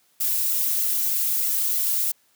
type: noise with flanger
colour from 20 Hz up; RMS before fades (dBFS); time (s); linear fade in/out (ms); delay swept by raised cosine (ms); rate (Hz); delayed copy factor
violet; -23; 0.2-2.12; 10; 1.4 to 4.5; 3.2; +0.75
effects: white hiss -63 dBFS RMS until 2.35 s + high-pass 100 Hz 12 dB/octave